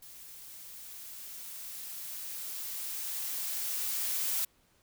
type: noise with level ramp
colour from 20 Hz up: blue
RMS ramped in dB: -50 to -31 dBFS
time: 0.02-4.45 s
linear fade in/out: 5 ms
effects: pink hiss -68 dBFS RMS until 4.82 s